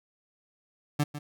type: tone with echo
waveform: 30% pulse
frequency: 146.83 Hz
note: D3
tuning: in tune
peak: -20 dBFS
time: 0.99-1.04 s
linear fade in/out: 10 ms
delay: 150 ms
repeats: 1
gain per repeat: -12 dB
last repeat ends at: 1.19 s
effects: none